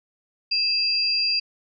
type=tone pair together; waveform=sine; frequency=2617 / 4775 Hz; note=E7 / D8; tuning=-13 / +28 cents; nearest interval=minor seventh; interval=1041 cents; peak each=-28 / -20 dBFS; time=0.51-1.4 s; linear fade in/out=10 ms; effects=none